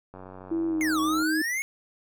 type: click train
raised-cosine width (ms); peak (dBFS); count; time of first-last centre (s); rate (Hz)
1; -29; 102; 0.14-1.223; 93.3
type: tone with pitch glide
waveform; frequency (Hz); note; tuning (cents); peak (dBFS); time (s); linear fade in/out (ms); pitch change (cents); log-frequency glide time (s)
sine; 329.6 to 313.6; E4 to D#4; 0 to +14; -24; 0.51-1.42; 5; -86; 0.68-0.79
type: exponential two-way sweep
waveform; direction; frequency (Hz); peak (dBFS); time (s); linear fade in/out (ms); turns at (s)
square; down then up; 2213 to 1100 to 2213; -27; 0.81-1.62; 0; 1
effects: none